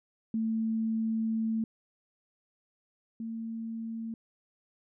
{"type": "tone pair in turn", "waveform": "sine", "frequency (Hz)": [223, 226.2], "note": ["A3", "A3"], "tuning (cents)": [23, 48], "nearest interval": "unison", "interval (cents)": 25, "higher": "second", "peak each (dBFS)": [-27, -34], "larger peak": "first", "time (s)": [[0.34, 1.64], [3.2, 4.14]], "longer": "first", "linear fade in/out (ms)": 2, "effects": []}